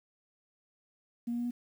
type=tone with pitch steps; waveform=sine; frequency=236.4 / 238.3 / 240.3 / 242.2 Hz; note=A#3 / A#3 / B3 / B3; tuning=+24 / +38 / -47 / -34 cents; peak=-30 dBFS; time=1.27-1.51 s; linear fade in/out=10 ms; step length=60 ms; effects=tanh soft clip ceiling -26 dBFS + 10-bit